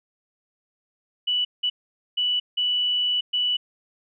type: tone bursts at uneven times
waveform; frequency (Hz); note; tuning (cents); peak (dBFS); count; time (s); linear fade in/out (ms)
sine; 2960; F#7; 0; -20; 5; 1.27-1.45 / 1.63-1.7 / 2.17-2.4 / 2.57-3.21 / 3.33-3.57; 10
effects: none